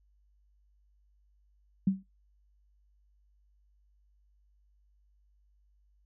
sine tone with exponential decay, 191.5 Hz, G3, 40 cents flat, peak -19 dBFS, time 1.87-2.03 s, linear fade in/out 5 ms, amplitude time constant 34 ms, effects noise-tail reverb RT60 0.2 s tail -20 dB re dry + added 50 Hz sine -64 dBFS peak until 6.05 s

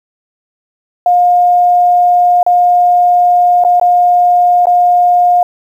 sine tone with dropouts, 711 Hz, F5, 31 cents sharp, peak -5 dBFS, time 1.06-5.43 s, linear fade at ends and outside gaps 2 ms, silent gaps 2.43-2.464 / 3.639-3.648 / 3.798-3.813 / 4.656-4.669 s, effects 7-bit

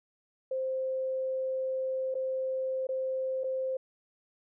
sine tone with dropouts, 523.3 Hz, C5, in tune, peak -29 dBFS, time 0.51-3.77 s, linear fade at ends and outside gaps 5 ms, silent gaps 2.143-2.151 / 2.87-2.889 / 3.436-3.441 s, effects none

